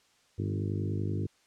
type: harmonic tone with a mistuned harmonic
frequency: 50.3 Hz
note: G1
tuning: 45 cents sharp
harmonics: 2 / 3 / 4 / 5 / 6 / 7 / 8 / 9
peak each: -31 / -38 / -40 / -41 / -40 / -40 / -45 / -48 dBFS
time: 0.38-1.27 s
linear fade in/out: 10 ms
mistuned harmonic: 3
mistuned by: +35 cents
effects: white hiss -66 dBFS RMS until 1.46 s + low-pass 7000 Hz 12 dB/octave